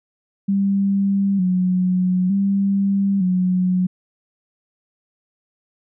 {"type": "tone with vibrato", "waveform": "sine", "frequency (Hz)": 190, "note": "F#3", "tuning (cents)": 46, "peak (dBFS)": -15, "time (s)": [0.48, 3.87], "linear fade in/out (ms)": 10, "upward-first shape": "square", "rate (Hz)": 0.55, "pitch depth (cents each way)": 66, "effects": []}